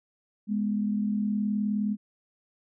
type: tone pair together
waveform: sine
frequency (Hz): 207.7 / 247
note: G#3 / B3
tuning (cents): 0 / 0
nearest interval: minor third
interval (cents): 300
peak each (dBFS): -25 / -33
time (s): 0.47-1.97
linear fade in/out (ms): 50
effects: none